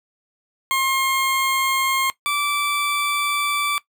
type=tone pair in turn; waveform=20% pulse; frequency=1069 / 1163 Hz; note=C6 / D6; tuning=+37 / -17 cents; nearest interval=minor second; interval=146 cents; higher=second; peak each=-13 / -15 dBFS; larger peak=first; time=0.71-2.1 / 2.26-3.78 s; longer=second; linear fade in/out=0 ms; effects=noise-tail reverb RT60 0.1 s tail -18 dB re dry